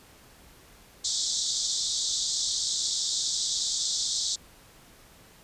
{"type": "band-pass noise", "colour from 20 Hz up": "pink", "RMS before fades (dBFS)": -29, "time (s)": [1.04, 4.36], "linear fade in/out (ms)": 10, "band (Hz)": [3500, 8000], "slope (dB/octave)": 96, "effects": ["pink hiss -54 dBFS RMS until 5.43 s", "resampled to 32000 Hz"]}